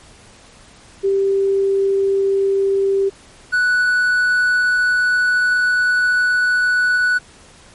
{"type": "tone pair in turn", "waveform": ["sine", "triangle"], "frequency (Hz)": [392, 1480], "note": ["G4", "F#6"], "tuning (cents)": [0, 0], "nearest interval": "octave + major seventh", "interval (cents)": 2300, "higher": "second", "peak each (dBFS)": [-13, -11], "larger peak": "second", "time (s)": [[1.03, 3.1], [3.52, 7.19]], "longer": "second", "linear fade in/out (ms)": 20, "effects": ["pink hiss -45 dBFS RMS until 7.74 s", "MP3 48 kbps"]}